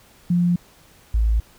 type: tone pair in turn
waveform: sine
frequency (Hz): 175.2 / 55.18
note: F3 / A1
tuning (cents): +6 / +6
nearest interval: octave + minor sixth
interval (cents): 2000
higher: first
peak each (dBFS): -15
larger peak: neither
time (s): 0.3-0.56 / 1.14-1.4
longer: neither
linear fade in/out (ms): 5
effects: pink hiss -52 dBFS RMS until 1.58 s